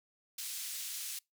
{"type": "band-pass noise", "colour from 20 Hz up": "white", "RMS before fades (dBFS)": -41, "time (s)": [0.38, 1.19], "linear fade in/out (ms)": 5, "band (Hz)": [2900, 14000], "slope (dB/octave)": 12, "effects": ["noise-tail reverb RT60 0.2 s tail -26 dB re dry"]}